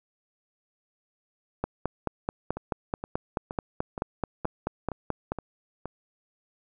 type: two click trains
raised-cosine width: 1 ms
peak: -20 / -13 dBFS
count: 8 / 18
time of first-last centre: 2.57-5.856 / 1.64-5.32 s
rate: 2.13 / 4.62 Hz
effects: none